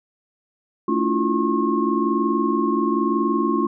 sine tone cluster, 222.2 / 286.8 / 332.3 / 353.3 / 1080 Hz, A3 / D4 / E4 / F4 / C#6, +17 / -41 / +14 / +20 / -45 cents, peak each -24 dBFS, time 0.88-3.67 s, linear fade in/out 5 ms, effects none

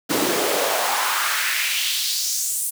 pink noise with high-pass filter sweep, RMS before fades -22 dBFS, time 0.09-2.71 s, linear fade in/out 20 ms, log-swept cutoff 260 to 9800 Hz, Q 2.4, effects none

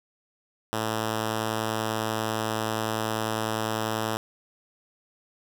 5% pulse tone, 110.2 Hz, A2, 3 cents sharp, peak -15 dBFS, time 0.73-4.17 s, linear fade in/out 0 ms, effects none

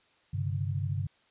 sine chord, G suspended fourth, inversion none, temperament equal with one note detuned, 98 / 133.25 / 146.83 Hz, G2 / C3 / D3, 0 / +32 / 0 cents, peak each -31 / -34 / -35 dBFS, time 0.33-1.07 s, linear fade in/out 10 ms, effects white hiss -66 dBFS RMS until 1.3 s + resampled to 8000 Hz

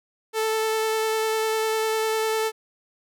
sawtooth tone with vibrato, 440 Hz, A4, in tune, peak -18 dBFS, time 0.33-2.52 s, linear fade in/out 50 ms, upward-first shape sine, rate 10 Hz, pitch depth 10 cents each way, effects none

